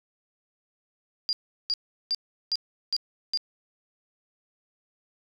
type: tone bursts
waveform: sine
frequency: 4800 Hz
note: D8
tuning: 37 cents sharp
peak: -23 dBFS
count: 6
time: 1.29-3.374 s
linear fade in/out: 0 ms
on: 39 ms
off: 370 ms
effects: none